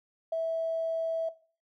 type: tone with tanh clipping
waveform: triangle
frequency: 654 Hz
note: E5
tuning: 14 cents flat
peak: -27 dBFS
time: 0.32-1.29 s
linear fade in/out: 5 ms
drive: 3 dB
effects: noise-tail reverb RT60 0.4 s tail -17 dB re dry